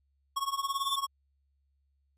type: tone with tremolo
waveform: square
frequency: 1100 Hz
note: C#6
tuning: 14 cents flat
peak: -27 dBFS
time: 0.36-1.07 s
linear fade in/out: 10 ms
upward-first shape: triangle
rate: 18 Hz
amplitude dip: 95%
type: tone with exponential growth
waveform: 45% pulse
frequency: 3520 Hz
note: A7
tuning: in tune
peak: -29 dBFS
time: 0.45-0.96 s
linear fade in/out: 5 ms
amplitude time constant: 110 ms
effects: added 69 Hz sine -70 dBFS peak until 2.17 s + resampled to 32000 Hz